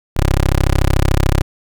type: tone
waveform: 15% pulse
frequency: 33.62 Hz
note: C1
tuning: 48 cents sharp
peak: -5 dBFS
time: 0.16-1.42 s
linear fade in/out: 10 ms
effects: none